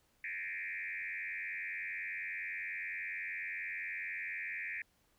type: tone with frequency modulation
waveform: sine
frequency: 2093 Hz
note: C7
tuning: in tune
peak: -38 dBFS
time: 0.24-4.82 s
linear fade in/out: 2 ms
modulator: 89.9 Hz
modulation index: 4
effects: pink hiss -73 dBFS RMS until 5.18 s